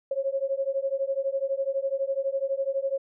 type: beating tone pair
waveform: sine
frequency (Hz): 538 / 550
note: C5 / C#5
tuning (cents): +48 / -14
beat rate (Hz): 12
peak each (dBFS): -28 / -28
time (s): 0.11-2.98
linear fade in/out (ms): 5
effects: none